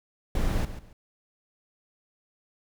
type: noise with echo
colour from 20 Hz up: brown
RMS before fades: -25 dBFS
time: 0.35-0.65 s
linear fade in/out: 2 ms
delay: 140 ms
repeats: 2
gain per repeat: -12 dB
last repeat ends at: 0.93 s
effects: none